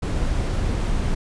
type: noise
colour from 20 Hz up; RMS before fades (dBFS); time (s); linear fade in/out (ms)
brown; -22; 0.02-1.15; 10
effects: resampled to 22050 Hz